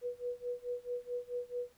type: tone with tremolo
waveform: sine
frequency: 489.1 Hz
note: B4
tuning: 17 cents flat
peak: -33 dBFS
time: 0.01-1.73 s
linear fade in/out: 50 ms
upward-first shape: sine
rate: 4.6 Hz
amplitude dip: 95%
effects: pink hiss -68 dBFS RMS until 1.77 s